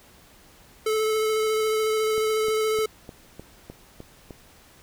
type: tone with vibrato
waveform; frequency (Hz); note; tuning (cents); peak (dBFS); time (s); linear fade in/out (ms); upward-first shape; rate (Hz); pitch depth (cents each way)
square; 435.1; A4; -19; -22; 0.86-2.86; 5; sine; 14; 13
type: click train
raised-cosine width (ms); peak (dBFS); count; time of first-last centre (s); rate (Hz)
2; -25; 8; 2.18-4.308; 3.29
effects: pink hiss -53 dBFS RMS until 4.82 s